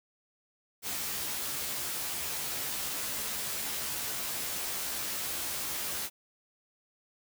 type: noise with comb filter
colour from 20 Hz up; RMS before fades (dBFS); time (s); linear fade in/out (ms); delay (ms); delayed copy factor
white; -35; 0.82-6.1; 50; 14; +0.75
effects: none